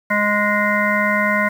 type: harmonic tone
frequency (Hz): 207.7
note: G#3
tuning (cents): 0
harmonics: 1 / 3 / 5 / 7 / 9 / 10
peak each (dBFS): -22 / -22 / -22 / -22 / -22 / -22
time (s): 0.1-1.49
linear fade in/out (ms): 10
effects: 7-bit